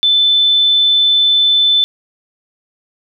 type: tone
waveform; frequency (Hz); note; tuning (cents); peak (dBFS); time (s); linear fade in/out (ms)
sine; 3520; A7; 0; -8; 0.03-1.84; 0
effects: none